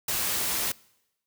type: noise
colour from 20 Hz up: white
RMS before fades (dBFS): -28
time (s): 0.08-0.72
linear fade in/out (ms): 5
effects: noise-tail reverb RT60 0.9 s tail -24 dB re dry